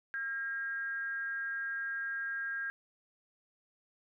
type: tone with frequency modulation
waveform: sine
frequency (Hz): 1616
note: G#6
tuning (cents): -48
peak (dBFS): -34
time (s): 0.14-2.7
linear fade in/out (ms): 0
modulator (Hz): 260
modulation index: 0.36
effects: none